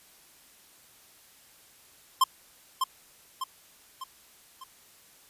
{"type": "tone with echo", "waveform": "square", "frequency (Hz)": 1052, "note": "C6", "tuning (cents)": 9, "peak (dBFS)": -18, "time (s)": [2.21, 2.24], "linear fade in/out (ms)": 5, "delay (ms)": 600, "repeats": 4, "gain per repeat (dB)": -6, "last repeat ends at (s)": 4.64, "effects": ["white hiss -57 dBFS RMS until 5.29 s", "resampled to 32000 Hz"]}